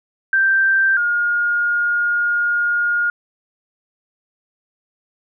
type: tone pair in turn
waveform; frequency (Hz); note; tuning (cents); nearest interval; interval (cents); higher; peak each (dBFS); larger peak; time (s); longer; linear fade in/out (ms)
sine; 1568 / 1424.7; G6 / F6; 0 / +34; major second; 166; first; -12 / -15; first; 0.33-0.97 / 0.97-3.1; second; 2
effects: none